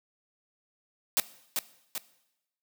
white noise with echo, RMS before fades -24 dBFS, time 1.17-1.2 s, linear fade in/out 0 ms, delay 390 ms, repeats 2, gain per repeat -5 dB, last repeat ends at 1.98 s, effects noise-tail reverb RT60 0.9 s tail -18 dB re dry + high-pass 200 Hz 12 dB/octave

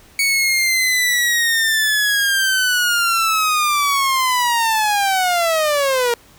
sawtooth linear sweep, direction down, 2236 to 466.7 Hz, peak -11 dBFS, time 0.19-6.14 s, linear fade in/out 2 ms, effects pink hiss -48 dBFS RMS until 6.38 s

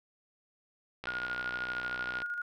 click train, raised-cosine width 0.3 ms, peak -23 dBFS, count 74, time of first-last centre 1.04-2.219 s, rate 61.9 Hz
sine tone with tremolo, 1431 Hz, F6, 42 cents sharp, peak -32 dBFS, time 1.07-2.42 s, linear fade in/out 5 ms, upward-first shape square, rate 13 Hz, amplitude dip 40%
effects none

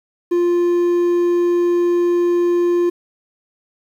triangle tone, 349.2 Hz, F4, in tune, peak -11 dBFS, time 0.31-2.9 s, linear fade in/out 10 ms, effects 8-bit

